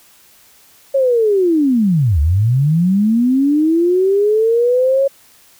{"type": "linear two-way sweep", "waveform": "sine", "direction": "down then up", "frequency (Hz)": [554.4, 69.3, 554.4], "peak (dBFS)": -10, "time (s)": [0.94, 5.08], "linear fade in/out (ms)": 10, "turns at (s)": 2.2, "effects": ["white hiss -48 dBFS RMS until 5.59 s"]}